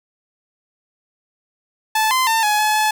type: tone with pitch steps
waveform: sawtooth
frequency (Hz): 872 / 1033 / 899 / 842 / 854 / 859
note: A5 / C6 / A5 / G#5 / G#5 / A5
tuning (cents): -16 / -22 / +37 / +24 / +48 / -42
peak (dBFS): -11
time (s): 1.95-2.91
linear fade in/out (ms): 5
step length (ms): 160
effects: none